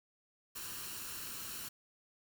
white noise with comb filter, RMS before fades -44 dBFS, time 0.55-1.69 s, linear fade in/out 10 ms, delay 0.71 ms, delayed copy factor +0.55, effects none

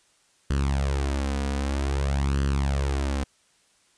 sawtooth tone with flanger, 69.1 Hz, C#2, 5 cents flat, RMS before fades -25 dBFS, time 0.5-3.24 s, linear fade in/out 5 ms, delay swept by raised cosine 0.65 to 4.15 ms, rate 0.52 Hz, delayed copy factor +0.7, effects white hiss -63 dBFS RMS until 3.97 s + resampled to 22050 Hz

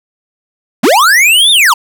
square linear two-way sweep, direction up then down, 172.6 to 3693 to 838 Hz, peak -5 dBFS, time 0.83-1.74 s, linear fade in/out 10 ms, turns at 1.51 s, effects none

